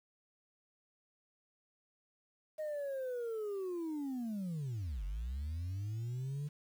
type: linear two-way sweep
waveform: sine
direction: down then up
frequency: 626 to 44.87 to 149.3 Hz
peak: -34 dBFS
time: 2.58-6.49 s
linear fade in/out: 20 ms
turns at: 5.04 s
effects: tanh soft clip ceiling -35 dBFS + 10-bit